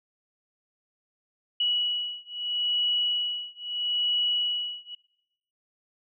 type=beating tone pair; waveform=sine; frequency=2930 / 2930.77 Hz; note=F#7 / F#7; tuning=-18 / -17 cents; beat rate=0.77 Hz; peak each=-28 dBFS; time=1.6-4.95 s; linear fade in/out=5 ms; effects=noise-tail reverb RT60 0.8 s tail -19 dB re dry